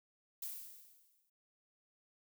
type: noise with exponential decay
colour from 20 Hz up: violet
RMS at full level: -41 dBFS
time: 0.42-1.3 s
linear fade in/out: 5 ms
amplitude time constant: 190 ms
effects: none